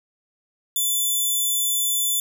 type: tone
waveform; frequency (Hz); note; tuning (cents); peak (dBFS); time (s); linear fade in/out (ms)
5% pulse; 3500; A7; -10; -12; 0.76-2.2; 2
effects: 7-bit